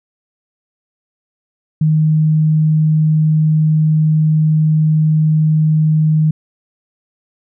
sine tone, 155.56 Hz, D#3, in tune, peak -9 dBFS, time 1.81-6.31 s, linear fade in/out 5 ms, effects none

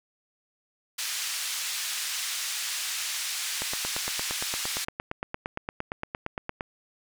white band-pass noise, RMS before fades -32 dBFS, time 0.98-4.85 s, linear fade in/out 10 ms, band 1700 to 7800 Hz, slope 12 dB/octave
click train, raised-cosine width 0.5 ms, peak -16 dBFS, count 27, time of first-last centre 3.62-6.609 s, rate 8.7 Hz
effects none

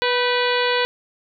harmonic tone with a mistuned harmonic, 490.4 Hz, B4, 12 cents flat, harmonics 1 / 2 / 3 / 4 / 5 / 6 / 7 / 8 / 9, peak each -21 / -24 / -26 / -27 / -28 / -29 / -29 / -30 / -31 dBFS, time 0.02-0.85 s, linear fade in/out 0 ms, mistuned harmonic 3, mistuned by +57 cents, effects none

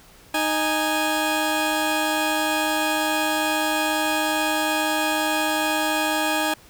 15% pulse tone pair together, 310.1 / 828 Hz, D#4 / G#5, -6 / -5 cents, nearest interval octave + perfect fourth, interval 1701 cents, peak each -17 dBFS, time 0.34-6.54 s, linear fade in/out 5 ms, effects pink hiss -50 dBFS RMS until 6.69 s

